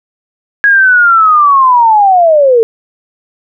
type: linear sweep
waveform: sine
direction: down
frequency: 1661.2 to 440 Hz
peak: -3 dBFS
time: 0.64-2.63 s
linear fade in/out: 0 ms
effects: none